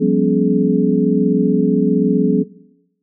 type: tone cluster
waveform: sine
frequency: 176.8 / 198.1 / 244.1 / 279.7 / 424.1 Hz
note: F3 / G3 / B3 / C#4 / G#4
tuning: +22 / +18 / -20 / +16 / +36 cents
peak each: -18 dBFS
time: 0-2.44 s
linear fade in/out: 20 ms
effects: noise-tail reverb RT60 0.9 s tail -20 dB re dry